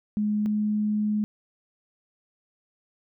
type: tone pair in turn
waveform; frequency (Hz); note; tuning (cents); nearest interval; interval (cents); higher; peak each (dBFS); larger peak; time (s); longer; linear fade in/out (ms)
sine; 210 / 211; G#3 / G#3; +19 / +28; unison; 9; second; -22; neither; 0.17-0.46 / 0.46-1.24; second; 0
effects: none